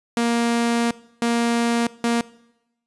sawtooth tone bursts at uneven times, 234.6 Hz, A#3, 11 cents sharp, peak -14 dBFS, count 3, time 0.17-0.91 / 1.22-1.87 / 2.04-2.21 s, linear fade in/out 2 ms, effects noise-tail reverb RT60 0.9 s tail -21 dB re dry + resampled to 24000 Hz

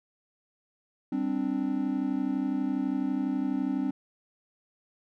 triangle chord, G suspended fourth, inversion none, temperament equal, 196 / 261.6 / 293.7 Hz, G3 / C4 / D4, 0 / 0 / 0 cents, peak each -32 / -27 / -29 dBFS, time 1.12-3.91 s, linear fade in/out 5 ms, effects none

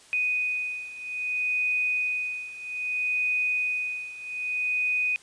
sine beating tone pair, 2489 / 2489.62 Hz, D#7 / D#7, 0 / 0 cents, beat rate 0.62 Hz, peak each -30 / -27 dBFS, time 0.13-5.16 s, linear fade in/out 0 ms, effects white hiss -53 dBFS RMS until 5.22 s + resampled to 22050 Hz

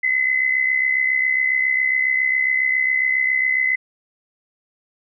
sine tone with amplitude modulation, 2034 Hz, C7, 50 cents flat, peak -13 dBFS, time 0.03-3.76 s, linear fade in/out 10 ms, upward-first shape sine, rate 67.3 Hz, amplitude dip 65%, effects none

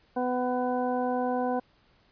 harmonic tone, 250 Hz, B3, 21 cents sharp, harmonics 1 / 2 / 3 / 4 / 6, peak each -30 / -30 / -30 / -37 / -43 dBFS, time 0.16-1.6 s, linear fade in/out 10 ms, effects pink hiss -64 dBFS RMS until 2.11 s + resampled to 11025 Hz

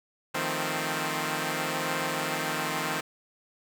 5% pulse chord, F dominant seventh, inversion third, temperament equal, 155.56 / 174.61 / 220 / 261.6 Hz, Eb3 / F3 / A3 / C4, 0 / 0 / 0 / 0 cents, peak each -21 / -24 / -26 / -21 dBFS, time 0.34-3.01 s, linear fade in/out 10 ms, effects none

